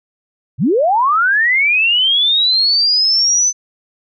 sine linear sweep, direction up, 95.5 to 6130 Hz, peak -10 dBFS, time 0.58-3.53 s, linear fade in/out 50 ms, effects none

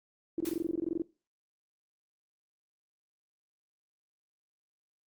sine tone bursts, 330 Hz, E4, 2 cents sharp, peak -28 dBFS, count 15, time 0.38-1.02 s, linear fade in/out 2 ms, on 24 ms, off 20 ms
white noise with exponential decay, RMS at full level -38 dBFS, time 0.45-0.73 s, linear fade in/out 5 ms, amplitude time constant 60 ms
effects noise-tail reverb RT60 0.3 s tail -20 dB re dry + Opus 24 kbps

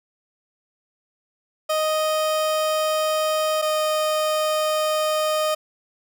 30% pulse tone pair in turn, 622.3 / 618 Hz, D#5 / D#5, 0 / -12 cents, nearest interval unison, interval 12 cents, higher first, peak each -17 dBFS, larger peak neither, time 1.69-3.62 / 3.62-5.55 s, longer neither, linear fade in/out 10 ms, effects none

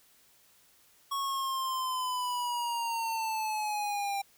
square linear sweep, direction down, 1108.7 to 790 Hz, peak -31 dBFS, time 1.11-4.22 s, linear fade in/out 10 ms, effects white hiss -63 dBFS RMS until 4.37 s

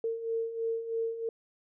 sine beating tone pair, 452.8 / 455.9 Hz, A4 / A#4, +50 / -39 cents, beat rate 3.1 Hz, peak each -37 / -31 dBFS, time 0.04-1.29 s, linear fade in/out 2 ms, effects none

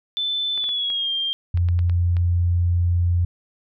sine tone with pitch glide, 3520 to 3191 Hz, A7 to G7, 0 to +30 cents, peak -21 dBFS, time 0.17-1.33 s, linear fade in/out 0 ms, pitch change -170 cents, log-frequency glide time 0.55-1.11 s
clicks, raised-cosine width 0.3 ms, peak -23 dBFS, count 9, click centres 0.577 / 0.641 / 0.691 / 0.902 / 1.574 / 1.687 / 1.791 / 1.897 / 2.168 s
sine tone, 87.31 Hz, F2, in tune, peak -16 dBFS, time 1.54-3.25 s, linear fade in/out 5 ms
effects none

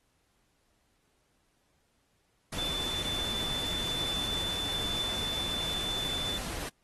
sine tone in noise, 3520 Hz, A7, in tune, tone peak -32 dBFS, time 2.58-6.38 s, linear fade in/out 5 ms, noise pink, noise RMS -38 dBFS, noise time 2.52-6.69 s, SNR +3 dB, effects pink hiss -73 dBFS RMS until 6.83 s + AAC 32 kbps

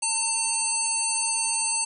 harmonic tone, 899 Hz, A5, 37 cents sharp, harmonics 1 / 3 / 5 / 7 / 9 / 10, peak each -33 / -33 / -33 / -33 / -28 / -27 dBFS, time 0.02-1.85 s, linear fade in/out 10 ms, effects none

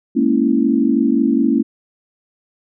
sine chord, A# half-diminished seventh, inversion third, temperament equal, 207.7 / 233.1 / 277.2 / 329.6 Hz, G#3 / A#3 / C#4 / E4, 0 / 0 / 0 / 0 cents, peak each -22 / -16 / -16 / -19 dBFS, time 0.15-1.63 s, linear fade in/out 20 ms, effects none

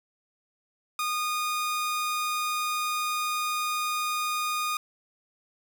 sawtooth tone, 1228 Hz, D#6, 23 cents flat, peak -23 dBFS, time 0.99-4.77 s, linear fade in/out 2 ms, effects none

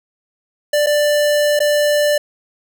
square tone with dropouts, 590 Hz, D5, 8 cents sharp, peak -13 dBFS, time 0.73-2.18 s, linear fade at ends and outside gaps 5 ms, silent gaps 0.863-0.868 / 1.592-1.602 s, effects none

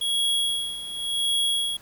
square tone with tremolo, 3322 Hz, G#7, in tune, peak -21 dBFS, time 0.01-1.77 s, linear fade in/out 5 ms, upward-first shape sine, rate 0.9 Hz, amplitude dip 75%, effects pink hiss -51 dBFS RMS until 1.81 s

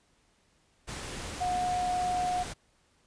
sine tone in noise, 724 Hz, F#5, 38 cents flat, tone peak -27 dBFS, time 1.4-2.44 s, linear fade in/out 20 ms, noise pink, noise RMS -39 dBFS, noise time 0.87-2.54 s, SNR +9 dB, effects pink hiss -68 dBFS RMS until 3.06 s + resampled to 22050 Hz

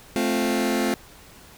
sawtooth chord, F major, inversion first, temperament just, 218.3 / 261.9 / 349.2 Hz, A3 / C4 / F4, -13 / +2 / 0 cents, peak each -21 / -21 / -22 dBFS, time 0.16-0.94 s, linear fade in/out 0 ms, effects pink hiss -48 dBFS RMS until 1.57 s

